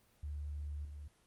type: tone with level steps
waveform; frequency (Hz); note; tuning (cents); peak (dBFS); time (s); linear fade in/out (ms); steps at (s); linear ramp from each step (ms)
sine; 73.42; D2; 0; -39 / -45; 0.23-1.08; 5; 0.85; 2
effects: pink hiss -70 dBFS RMS until 1.26 s + Opus 24 kbps